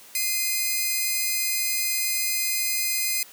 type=tone pair together; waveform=5% pulse; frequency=2080 / 2473 Hz; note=C7 / D#7; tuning=-11 / -11 cents; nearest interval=minor third; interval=300 cents; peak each=-16 dBFS; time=0.15-3.23 s; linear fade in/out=2 ms; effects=white hiss -48 dBFS RMS until 3.32 s + high-pass 150 Hz 12 dB/octave